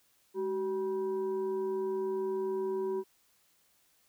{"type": "tone with frequency modulation", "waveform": "sine", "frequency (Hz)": 380.5, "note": "F#4", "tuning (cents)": 48, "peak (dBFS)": -30, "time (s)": [0.34, 3.04], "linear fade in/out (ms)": 50, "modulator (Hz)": 588, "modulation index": 0.44, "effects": ["white hiss -69 dBFS RMS until 4.08 s"]}